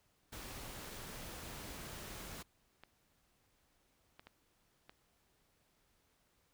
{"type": "noise", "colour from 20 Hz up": "pink", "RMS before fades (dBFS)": -48, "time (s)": [0.32, 2.43], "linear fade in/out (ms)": 10}
{"type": "clicks", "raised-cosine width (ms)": 0.3, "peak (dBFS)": -37, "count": 4, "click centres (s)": [2.836, 4.195, 4.27, 4.895]}
{"effects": ["pink hiss -75 dBFS RMS until 6.53 s"]}